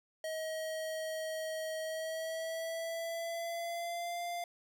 square tone with pitch glide, 634 to 695.4 Hz, D#5 to F5, +32 to -8 cents, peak -37 dBFS, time 0.24-4.44 s, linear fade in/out 2 ms, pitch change +160 cents, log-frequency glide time 1.81-4.21 s, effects none

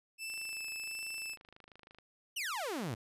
sawtooth tone with vibrato, 2638 Hz, E7, 1 cent sharp, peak -36 dBFS, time 0.18-1.37 s, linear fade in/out 50 ms, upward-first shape sine, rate 1.4 Hz, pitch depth 10 cents each way
click train, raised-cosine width 0.3 ms, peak -39 dBFS, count 45, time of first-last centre 0.3-1.986 s, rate 26.1 Hz
sawtooth exponential sweep, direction down, 3111 to 99.9 Hz, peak -32 dBFS, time 2.36-2.95 s, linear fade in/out 10 ms
effects resampled to 32000 Hz

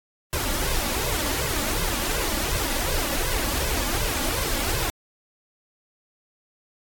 pink noise with flanger, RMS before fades -25 dBFS, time 0.33-4.9 s, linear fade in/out 0 ms, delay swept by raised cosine 1.9 to 3.6 ms, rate 2.7 Hz, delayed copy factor +0.85, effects AAC 64 kbps

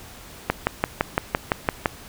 click train, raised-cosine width 0.5 ms, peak -3 dBFS, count 9, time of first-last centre 0.5-1.858 s, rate 5.89 Hz, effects pink hiss -43 dBFS RMS until 2.08 s

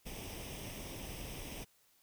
pink noise with comb filter, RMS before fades -45 dBFS, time 0.05-1.65 s, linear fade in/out 20 ms, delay 0.35 ms, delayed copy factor +0.65, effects white hiss -70 dBFS RMS until 2.02 s

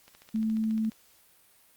click train, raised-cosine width 0.2 ms, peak -33 dBFS, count 13, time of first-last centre 0.08-0.919 s, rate 14.3 Hz
sine tone, 220 Hz, A3, in tune, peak -25 dBFS, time 0.34-0.9 s, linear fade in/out 10 ms
effects white hiss -61 dBFS RMS until 1.76 s + Opus 48 kbps

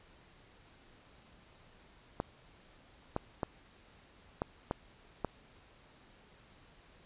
clicks, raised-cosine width 1 ms, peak -18 dBFS, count 6, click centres 2.201 / 3.164 / 3.432 / 4.419 / 4.711 / 5.247 s, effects pink hiss -61 dBFS RMS until 7.05 s + resampled to 8000 Hz

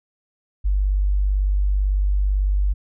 sine tone, 49 Hz, G1, in tune, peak -16 dBFS, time 0.64-2.74 s, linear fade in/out 20 ms, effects none

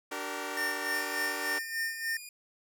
10% pulse chord, G minor, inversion second, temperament equal with one note detuned, 293.7 / 381.9 / 466.2 Hz, D4 / G4 / Bb4, 0 / -45 / 0 cents, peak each -31 dBFS, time 0.11-1.59 s, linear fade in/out 10 ms
square tone with tremolo, 1814 Hz, A#6, 48 cents flat, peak -30 dBFS, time 0.57-2.17 s, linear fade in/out 2 ms, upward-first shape sine, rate 3.4 Hz, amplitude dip 70%
10% pulse tone with pitch glide, 2415 to 2440 Hz, D7 to D#7, +48 to -34 cents, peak -35 dBFS, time 0.94-2.29 s, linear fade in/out 2 ms, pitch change +18 cents, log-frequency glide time 1.54-2 s
effects none

